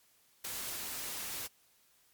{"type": "noise with ADSR envelope", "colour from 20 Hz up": "white", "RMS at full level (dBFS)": -37, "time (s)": [0.44, 1.48], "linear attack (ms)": 10, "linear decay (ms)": 5, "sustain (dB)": -3, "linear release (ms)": 22, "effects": ["white hiss -68 dBFS RMS until 2.13 s", "MP3 96 kbps"]}